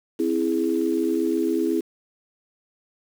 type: chord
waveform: sine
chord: C augmented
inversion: none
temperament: equal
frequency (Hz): 261.6 / 329.6 / 415.3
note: C4 / E4 / G#4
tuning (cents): 0 / 0 / 0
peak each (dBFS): -26 / -22 / -26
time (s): 0.19-1.81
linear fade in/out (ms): 10
effects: 7-bit